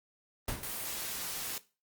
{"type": "noise with exponential decay", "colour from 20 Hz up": "pink", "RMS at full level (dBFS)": -32, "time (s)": [0.48, 0.86], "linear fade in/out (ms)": 2, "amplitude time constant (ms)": 82}
{"type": "noise", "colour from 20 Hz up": "white", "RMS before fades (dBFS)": -38, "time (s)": [0.63, 1.58], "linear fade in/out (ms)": 2}
{"effects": ["noise-tail reverb RT60 0.3 s tail -17 dB re dry", "Opus 32 kbps"]}